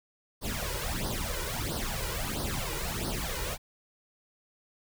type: noise with flanger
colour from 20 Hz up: pink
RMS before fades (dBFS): -33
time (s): 0.41-3.58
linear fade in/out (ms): 50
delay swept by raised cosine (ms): 0.2 to 2.1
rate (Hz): 1.5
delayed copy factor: +0.8
effects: none